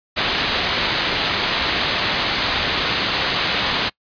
white low-pass noise, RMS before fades -21 dBFS, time 0.16-3.9 s, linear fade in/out 20 ms, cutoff 4500 Hz, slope 48 dB/octave, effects noise-tail reverb RT60 0.1 s tail -25 dB re dry + resampled to 11025 Hz

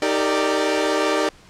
sawtooth chord, Eb major seventh, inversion none, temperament equal with one note detuned, 311.1 / 392 / 457.9 / 587.3 Hz, Eb4 / G4 / Bb4 / D5, 0 / 0 / -31 / 0 cents, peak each -20 / -20 / -21 / -19 dBFS, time 0.02-1.29 s, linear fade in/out 2 ms, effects pink hiss -49 dBFS RMS until 1.49 s + low-pass 7000 Hz 12 dB/octave

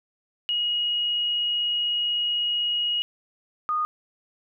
sine tone pair in turn, 2891 / 1230.7 Hz, F#7 / D#6, -41 / -19 cents, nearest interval octave + minor third, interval 1478 cents, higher first, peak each -22 / -22 dBFS, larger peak neither, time 0.49-3.02 / 3.69-3.85 s, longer first, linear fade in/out 0 ms, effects none

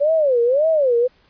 sine tone with vibrato, 551 Hz, C#5, 11 cents flat, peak -13 dBFS, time 0-1.08 s, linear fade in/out 20 ms, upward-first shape sine, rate 1.8 Hz, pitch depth 280 cents each way, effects pink hiss -57 dBFS RMS until 1.29 s + resampled to 11025 Hz

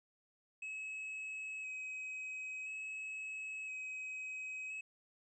triangle tone with vibrato, 2554 Hz, D#7, 45 cents sharp, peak -40 dBFS, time 0.62-4.81 s, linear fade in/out 5 ms, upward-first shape square, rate 0.49 Hz, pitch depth 13 cents each way, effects resampled to 22050 Hz

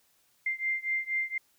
sine beating tone pair, 2093 / 2097.2 Hz, C7 / C7, 0 / +3 cents, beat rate 4.2 Hz, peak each -31 / -32 dBFS, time 0.46-1.38 s, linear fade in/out 5 ms, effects white hiss -68 dBFS RMS until 1.58 s

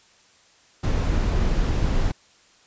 brown noise, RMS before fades -21 dBFS, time 0.83-2.12 s, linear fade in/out 10 ms, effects white hiss -56 dBFS RMS until 2.66 s + resampled to 16000 Hz

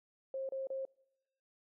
sine tone bursts, 534 Hz, C5, 35 cents sharp, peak -36 dBFS, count 3, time 0.34-0.852 s, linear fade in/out 2 ms, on 150 ms, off 31 ms, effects noise-tail reverb RT60 0.9 s tail -26 dB re dry

